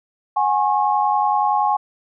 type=chord; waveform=sine; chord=F# suspended second; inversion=none; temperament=equal with one note detuned; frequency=740 / 830.6 / 1085.3 Hz; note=F#5 / G#5 / C#6; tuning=0 / 0 / -37 cents; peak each=-23 / -17 / -21 dBFS; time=0.36-1.77 s; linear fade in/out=10 ms; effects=none